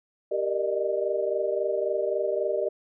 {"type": "chord", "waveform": "sine", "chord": "Eb major seventh", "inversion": "first", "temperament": "equal with one note detuned", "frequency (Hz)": [392, 466.2, 598.6, 622.3], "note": ["G4", "Bb4", "D5", "Eb5"], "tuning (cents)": [0, 0, 33, 0], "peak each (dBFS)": [-29, -30, -28, -32], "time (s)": [0.31, 2.69], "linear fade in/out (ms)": 10, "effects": []}